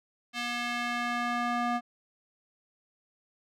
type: tone with band-pass filter sweep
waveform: square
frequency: 240.2 Hz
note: B3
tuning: 48 cents flat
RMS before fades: -31 dBFS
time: 0.33-1.81 s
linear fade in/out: 50 ms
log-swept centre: 2900 to 940 Hz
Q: 1.1
effects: none